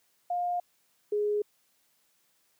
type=tone pair in turn; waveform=sine; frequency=708 / 416.3 Hz; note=F5 / G#4; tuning=+23 / +4 cents; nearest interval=major sixth; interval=919 cents; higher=first; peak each=-27 / -25 dBFS; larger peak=second; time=0.3-0.6 / 1.12-1.42 s; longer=neither; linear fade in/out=5 ms; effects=white hiss -70 dBFS RMS until 2.59 s + high-pass 100 Hz 12 dB/octave